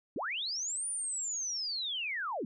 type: linear two-way sweep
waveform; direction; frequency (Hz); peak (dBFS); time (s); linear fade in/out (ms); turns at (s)
sine; up then down; 181.3 to 9520 to 181.3; -33; 0.16-2.45; 2; 0.88
effects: none